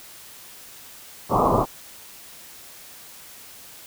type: low-pass noise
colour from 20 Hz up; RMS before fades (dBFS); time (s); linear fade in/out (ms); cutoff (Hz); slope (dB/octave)
white; -19; 1.29-1.66; 50; 1200; 96
effects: white hiss -44 dBFS RMS until 3.86 s